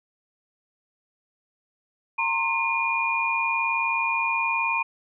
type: tone cluster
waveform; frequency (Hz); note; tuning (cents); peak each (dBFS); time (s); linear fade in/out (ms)
sine; 919 / 1058 / 2431; A#5 / C6 / D#7; -25 / +19 / -41; -27 / -29 / -24; 2.18-4.83; 10
effects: none